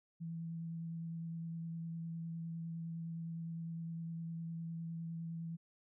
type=tone with vibrato; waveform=sine; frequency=165.5 Hz; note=E3; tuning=7 cents sharp; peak=-40 dBFS; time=0.2-5.57 s; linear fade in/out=20 ms; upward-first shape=sine; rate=9.8 Hz; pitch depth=12 cents each way; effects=none